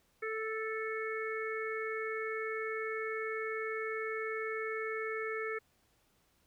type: harmonic tone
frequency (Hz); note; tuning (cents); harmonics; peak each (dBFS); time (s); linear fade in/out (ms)
440; A4; 0; 1 / 3 / 4 / 5; -37 / -42 / -42 / -42; 0.22-5.59; 10
effects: pink hiss -72 dBFS RMS until 6.46 s